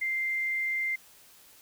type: tone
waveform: sine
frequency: 2092 Hz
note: C7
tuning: 1 cent flat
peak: -27 dBFS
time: 0.01-0.96 s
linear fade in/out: 10 ms
effects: white hiss -56 dBFS RMS until 1.61 s